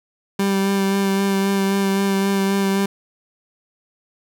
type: tone with vibrato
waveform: 30% pulse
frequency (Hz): 196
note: G3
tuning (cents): 0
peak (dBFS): -14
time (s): 0.39-2.86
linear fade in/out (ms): 5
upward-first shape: sine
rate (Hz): 3.8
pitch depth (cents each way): 16
effects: none

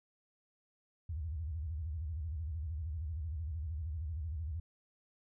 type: tone with vibrato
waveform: sine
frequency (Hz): 78.3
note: D#2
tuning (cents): +11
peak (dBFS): -36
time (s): 1.09-4.6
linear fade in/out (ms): 5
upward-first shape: square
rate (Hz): 13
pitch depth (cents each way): 160
effects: none

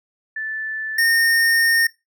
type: tone pair in turn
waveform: sine / square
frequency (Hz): 1755 / 1834.3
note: A6 / A#6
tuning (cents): -5 / -28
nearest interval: minor second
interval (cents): 77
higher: second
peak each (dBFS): -24 / -15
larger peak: second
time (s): 0.36-0.98 / 0.98-1.87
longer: second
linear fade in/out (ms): 5
effects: noise-tail reverb RT60 0.2 s tail -19 dB re dry

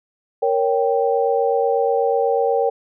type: chord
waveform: sine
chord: G diminished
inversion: first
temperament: equal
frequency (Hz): 466.2 / 554.4 / 784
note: Bb4 / Db5 / G5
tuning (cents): 0 / 0 / 0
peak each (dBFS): -18 / -21 / -21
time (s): 0.42-2.7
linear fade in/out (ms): 10
effects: none

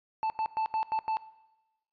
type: tone bursts at uneven times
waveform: triangle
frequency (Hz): 880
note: A5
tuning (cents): 0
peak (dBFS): -25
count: 6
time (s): 0.23-0.3 / 0.39-0.46 / 0.57-0.66 / 0.74-0.83 / 0.92-0.99 / 1.08-1.17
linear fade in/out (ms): 0
effects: noise-tail reverb RT60 1.0 s tail -18 dB re dry + resampled to 11025 Hz

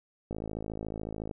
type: click train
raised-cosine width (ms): 2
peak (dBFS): -23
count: 55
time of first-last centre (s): 0.31-1.312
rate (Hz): 53.9
effects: none

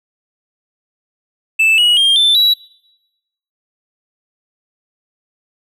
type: tone with pitch steps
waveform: triangle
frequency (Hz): 2637 / 2909 / 3209 / 3540 / 3906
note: E7 / F#7 / G7 / A7 / B7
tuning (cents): 0 / -30 / +40 / +10 / -20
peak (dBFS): -7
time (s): 1.59-2.54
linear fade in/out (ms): 10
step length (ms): 190
effects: noise-tail reverb RT60 1.0 s tail -26 dB re dry

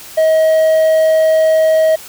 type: tone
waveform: triangle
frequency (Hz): 635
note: D#5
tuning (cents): +35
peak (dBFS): -6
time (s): 0.17-1.96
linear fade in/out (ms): 10
effects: white hiss -34 dBFS RMS until 2.08 s

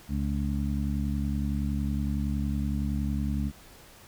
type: harmonic tone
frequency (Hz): 70.8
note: C#2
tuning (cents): +37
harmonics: 1 / 2 / 3 / 4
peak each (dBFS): -29 / -33 / -31 / -37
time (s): 0.08-3.52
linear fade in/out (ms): 50
effects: pink hiss -52 dBFS RMS until 4.07 s

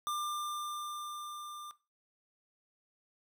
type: tone with level ramp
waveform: square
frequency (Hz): 1194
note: D6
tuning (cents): +28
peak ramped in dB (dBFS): -33 to -44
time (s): 0.07-1.71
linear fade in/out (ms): 0
effects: noise-tail reverb RT60 0.3 s tail -18 dB re dry

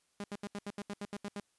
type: tone bursts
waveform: sawtooth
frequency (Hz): 203.3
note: G#3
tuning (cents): -37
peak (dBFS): -34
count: 11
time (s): 0.2-1.4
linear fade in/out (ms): 2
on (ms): 40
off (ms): 76
effects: white hiss -75 dBFS RMS until 1.58 s + resampled to 24000 Hz

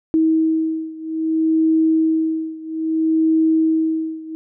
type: beating tone pair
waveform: sine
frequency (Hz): 319.6 / 320.21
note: D#4 / D#4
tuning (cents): +47 / +50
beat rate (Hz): 0.61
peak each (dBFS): -17 / -19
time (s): 0.14-4.35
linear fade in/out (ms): 0
effects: none

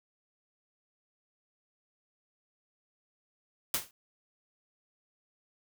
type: noise with exponential decay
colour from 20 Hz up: white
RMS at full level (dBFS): -26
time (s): 3.74-3.91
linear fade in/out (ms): 2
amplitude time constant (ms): 36
effects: none

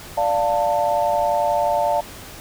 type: chord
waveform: sine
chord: D minor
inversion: none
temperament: equal with one note detuned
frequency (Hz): 587.3 / 698.5 / 890.7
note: D5 / F5 / A5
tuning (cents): 0 / 0 / +21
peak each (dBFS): -21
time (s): 0.17-2.01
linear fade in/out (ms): 10
effects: pink hiss -38 dBFS RMS until 2.4 s

